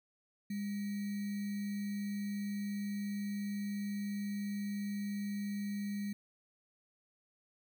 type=tone with sample-and-hold; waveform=sine; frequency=202.9 Hz; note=G#3; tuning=40 cents flat; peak=-35 dBFS; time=0.5-6.13 s; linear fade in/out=5 ms; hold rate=2100 Hz; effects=none